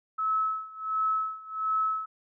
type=tone with tremolo; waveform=sine; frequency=1296 Hz; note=E6; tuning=30 cents flat; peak=-23 dBFS; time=0.18-2.06 s; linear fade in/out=10 ms; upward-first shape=sine; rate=1.4 Hz; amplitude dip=90%; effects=none